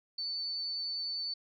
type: tone with amplitude modulation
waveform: sine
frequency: 4505 Hz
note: C#8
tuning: 27 cents sharp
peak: -32 dBFS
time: 0.18-1.34 s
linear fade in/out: 5 ms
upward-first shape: sine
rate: 166 Hz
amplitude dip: 35%
effects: none